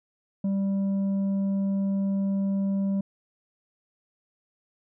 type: tone with tanh clipping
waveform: sine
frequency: 196 Hz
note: G3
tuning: in tune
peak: -24 dBFS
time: 0.44-3.01 s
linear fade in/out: 5 ms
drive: 5 dB
effects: none